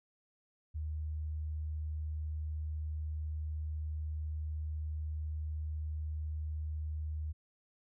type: tone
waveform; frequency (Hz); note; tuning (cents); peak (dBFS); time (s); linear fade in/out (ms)
sine; 77; D#2; -17; -35; 0.74-7.33; 20
effects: none